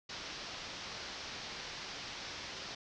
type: low-pass noise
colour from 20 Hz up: white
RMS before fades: -45 dBFS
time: 0.09-2.75 s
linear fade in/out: 5 ms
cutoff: 5700 Hz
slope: 48 dB/octave
effects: none